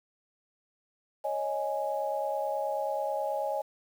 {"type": "chord", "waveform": "sine", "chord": "C# suspended second", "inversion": "none", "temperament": "just", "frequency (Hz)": [554.4, 623.7, 831.5], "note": ["C#5", "D#5", "G#5"], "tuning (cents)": [0, 4, 2], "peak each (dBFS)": -33, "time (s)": [1.24, 3.62], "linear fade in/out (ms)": 10, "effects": ["9-bit"]}